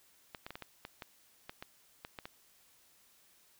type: clicks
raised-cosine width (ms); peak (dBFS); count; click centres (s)
0.3; -27; 12; 0.348 / 0.465 / 0.506 / 0.555 / 0.623 / 0.851 / 1.022 / 1.495 / 1.625 / 2.049 / 2.188 / 2.255
effects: white hiss -66 dBFS RMS until 3.59 s